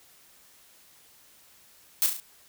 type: noise with echo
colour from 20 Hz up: blue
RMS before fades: -22 dBFS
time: 2.02-2.06 s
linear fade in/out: 0 ms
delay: 35 ms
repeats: 4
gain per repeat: -5 dB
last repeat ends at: 2.2 s
effects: white hiss -57 dBFS RMS until 2.48 s